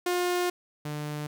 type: tone pair in turn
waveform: sawtooth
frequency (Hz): 356.3 / 149.24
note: F4 / D3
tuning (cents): +35 / +28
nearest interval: octave + minor third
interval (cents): 1507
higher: first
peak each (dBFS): -21 / -28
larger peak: first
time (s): 0.06-0.5 / 0.85-1.27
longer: first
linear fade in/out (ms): 5
effects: none